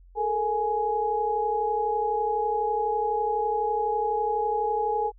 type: tone cluster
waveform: sine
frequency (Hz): 426.4 / 458.4 / 835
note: G#4 / A#4 / G#5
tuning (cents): +46 / -29 / +9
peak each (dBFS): -30 / -29 / -25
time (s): 0.15-5.12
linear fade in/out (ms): 50
effects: added 44 Hz sine -49 dBFS peak until 5.18 s